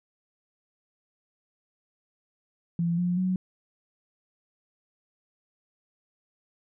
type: tone with pitch steps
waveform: sine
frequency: 170 / 177.32 / 184.96 Hz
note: F3 / F3 / F#3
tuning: -46 / +27 / 0 cents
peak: -23 dBFS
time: 2.79-3.36 s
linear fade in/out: 2 ms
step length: 190 ms
effects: none